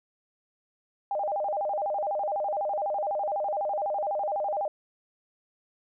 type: tone with vibrato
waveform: sine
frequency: 698.5 Hz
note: F5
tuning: in tune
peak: -26 dBFS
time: 1.11-4.68 s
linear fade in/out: 2 ms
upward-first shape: square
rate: 12 Hz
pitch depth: 240 cents each way
effects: none